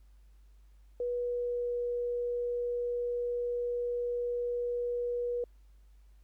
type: tone with pitch glide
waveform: sine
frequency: 486.8 to 483.2 Hz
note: B4 to B4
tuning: -25 to -38 cents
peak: -30 dBFS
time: 1-5.44 s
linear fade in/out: 2 ms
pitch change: -13 cents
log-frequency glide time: 1.13-1.76 s
effects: added 50 Hz sine -55 dBFS peak until 6.23 s + pink hiss -75 dBFS RMS until 6.23 s